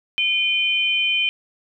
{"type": "tone pair together", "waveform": "sine", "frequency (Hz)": [2431, 3080], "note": ["D#7", "G7"], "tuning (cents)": [-41, -31], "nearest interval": "major third", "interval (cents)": 410, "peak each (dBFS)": -20, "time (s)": [0.18, 1.29], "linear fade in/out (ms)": 0, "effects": []}